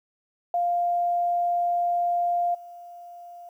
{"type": "tone with level steps", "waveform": "sine", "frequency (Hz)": 699, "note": "F5", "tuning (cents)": 1, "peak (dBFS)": [-21, -40], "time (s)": [0.54, 3.49], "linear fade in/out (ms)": 2, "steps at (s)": 2.54, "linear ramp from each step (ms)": 10, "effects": ["10-bit"]}